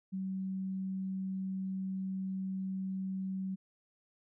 sine tone, 190.1 Hz, F#3, 47 cents sharp, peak -34 dBFS, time 0.12-3.56 s, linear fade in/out 20 ms, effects none

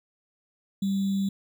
sine tone with sample-and-hold, 196 Hz, G3, in tune, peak -23 dBFS, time 0.82-1.29 s, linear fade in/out 5 ms, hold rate 3675 Hz, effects none

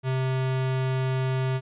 square tone, 130.81 Hz, C3, in tune, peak -24 dBFS, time 0.03-1.61 s, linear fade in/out 50 ms, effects resampled to 8000 Hz

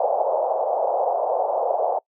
pink band-pass noise, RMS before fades -22 dBFS, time 0-1.99 s, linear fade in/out 5 ms, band 520 to 830 Hz, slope 48 dB/octave, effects noise-tail reverb RT60 0.1 s tail -25 dB re dry

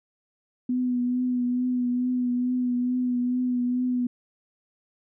sine tone with vibrato, 248.3 Hz, B3, 9 cents sharp, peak -22 dBFS, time 0.69-4.07 s, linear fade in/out 5 ms, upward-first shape triangle, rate 2.3 Hz, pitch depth 29 cents each way, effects none

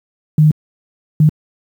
sine tone bursts at uneven times, 153.3 Hz, D#3, 25 cents flat, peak -5 dBFS, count 2, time 0.38-0.51 / 1.2-1.29 s, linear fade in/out 2 ms, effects high-pass 100 Hz 12 dB/octave + 7-bit

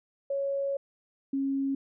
sine tone pair in turn, 554.4 / 273.1 Hz, C#5 / C#4, 0 / -26 cents, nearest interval octave, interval 1226 cents, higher first, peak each -27 / -26 dBFS, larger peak second, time 0.3-0.77 / 1.33-1.75 s, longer first, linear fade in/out 5 ms, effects none

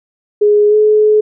sine tone with pitch glide, 416.5 to 426.2 Hz, G#4 to G#4, +5 to +45 cents, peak -6 dBFS, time 0.41-1.21 s, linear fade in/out 10 ms, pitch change +40 cents, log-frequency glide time 0.69-0.75 s, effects none

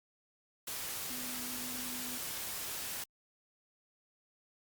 sine tone in noise, 249.5 Hz, B3, 18 cents sharp, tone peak -46 dBFS, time 1.1-2.18 s, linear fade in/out 5 ms, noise white, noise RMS -40 dBFS, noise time 0.67-3.04 s, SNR -9 dB, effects Opus 48 kbps

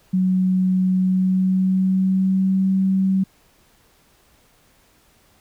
sine tone with pitch glide, 185.7 to 190.81 Hz, F#3 to G3, +7 to -46 cents, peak -15 dBFS, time 0.13-3.24 s, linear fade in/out 10 ms, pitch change +47 cents, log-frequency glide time 0.97-2.69 s, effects pink hiss -57 dBFS RMS until 5.4 s

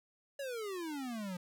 square exponential sweep, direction down, 573 to 174.61 Hz, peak -39 dBFS, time 0.39-1.37 s, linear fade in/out 5 ms, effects none

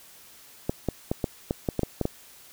clicks, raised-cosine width 2 ms, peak -11 dBFS, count 10, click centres 0.695 / 0.887 / 1.115 / 1.242 / 1.509 / 1.688 / 1.793 / 1.833 / 2.013 / 2.054 s, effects white hiss -51 dBFS RMS until 2.52 s

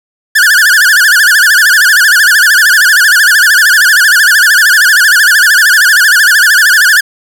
45% pulse tone with vibrato, 1596 Hz, G6, 31 cents sharp, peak -3 dBFS, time 0.35-7.01 s, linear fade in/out 10 ms, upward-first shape sine, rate 13 Hz, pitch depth 190 cents each way, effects none

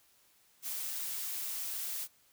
blue noise, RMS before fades -38 dBFS, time 0.62-2.08 s, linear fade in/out 50 ms, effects white hiss -67 dBFS RMS until 2.32 s

